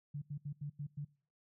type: tone bursts at uneven times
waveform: sine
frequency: 145.1 Hz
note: D3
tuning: 21 cents flat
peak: -38 dBFS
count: 6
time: 0.14-0.22 / 0.3-0.38 / 0.45-0.53 / 0.61-0.7 / 0.79-0.87 / 0.97-1.05 s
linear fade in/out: 10 ms
effects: noise-tail reverb RT60 0.5 s tail -23 dB re dry